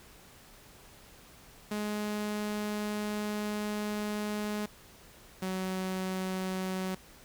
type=tone pair in turn; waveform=sawtooth; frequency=209.6 / 187.33 Hz; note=G#3 / F#3; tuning=+16 / +22 cents; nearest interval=major second; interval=194 cents; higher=first; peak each=-28 dBFS; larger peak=neither; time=1.71-4.66 / 5.42-6.95 s; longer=first; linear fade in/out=5 ms; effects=pink hiss -55 dBFS RMS until 7.24 s